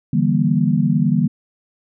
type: chord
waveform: sine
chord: E half-diminished seventh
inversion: third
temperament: equal with one note detuned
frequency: 146.83 / 164.81 / 196 / 237.4 Hz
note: D3 / E3 / G3 / Bb3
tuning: 0 / 0 / 0 / +32 cents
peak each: -19 dBFS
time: 0.13-1.28 s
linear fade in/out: 5 ms
effects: none